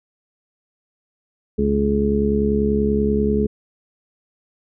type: harmonic tone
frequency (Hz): 70.3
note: C#2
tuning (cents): +25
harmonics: 1 / 2 / 3 / 4 / 5 / 6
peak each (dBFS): -24 / -30 / -19 / -30 / -29 / -20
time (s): 1.58-3.47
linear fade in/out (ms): 10
effects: none